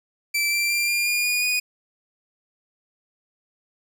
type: tone with pitch steps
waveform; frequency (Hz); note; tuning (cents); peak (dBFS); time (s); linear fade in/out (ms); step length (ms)
sawtooth; 2330 / 2353 / 2376 / 2400 / 2423 / 2447 / 2471; D7 / D7 / D7 / D7 / D#7 / D#7 / D#7; -14 / +3 / +20 / +37 / -47 / -29 / -13; -17; 0.34-1.6; 10; 180
effects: none